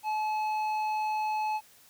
sine tone with tanh clipping, 859 Hz, A5, 42 cents flat, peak -29 dBFS, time 0.03-1.61 s, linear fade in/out 50 ms, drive 9 dB, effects white hiss -58 dBFS RMS until 1.89 s

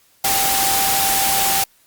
sine tone in noise, 784 Hz, G5, in tune, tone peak -21 dBFS, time 0.24-1.64 s, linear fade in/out 5 ms, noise white, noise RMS -18 dBFS, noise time 0.24-1.64 s, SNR -6 dB, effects white hiss -56 dBFS RMS until 1.86 s + Opus 48 kbps

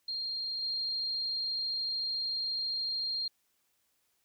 sine tone with level steps, 4209 Hz, C8, 9 cents sharp, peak -33 / -31 dBFS, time 0.08-3.28 s, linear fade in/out 5 ms, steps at 0.62 s, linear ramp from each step 10 ms, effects white hiss -75 dBFS RMS until 4.24 s

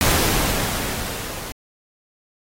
pink noise with level ramp, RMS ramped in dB -17 to -33 dBFS, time 0.01-1.52 s, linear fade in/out 0 ms, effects AAC 48 kbps

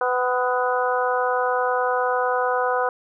harmonic tone with a mistuned harmonic, 250.5 Hz, B3, 25 cents sharp, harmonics 2 / 3 / 4 / 5 / 6, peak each -23 / -25 / -26 / -27 / -28 dBFS, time 0.01-2.89 s, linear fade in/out 2 ms, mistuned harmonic 6, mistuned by -28 cents, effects none

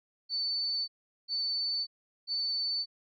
sine tone bursts, 4509 Hz, C#8, 29 cents sharp, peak -29 dBFS, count 3, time 0.29-2.86 s, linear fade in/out 50 ms, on 590 ms, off 400 ms, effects none

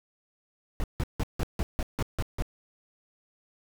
brown noise bursts, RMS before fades -27 dBFS, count 9, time 0.8-2.422 s, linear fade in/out 0 ms, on 38 ms, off 160 ms, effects none

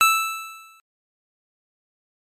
25% pulse tone with exponential decay, 1318.5 Hz, E6, in tune, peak -7 dBFS, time 0.01-0.8 s, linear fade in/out 0 ms, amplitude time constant 170 ms, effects MP3 64 kbps

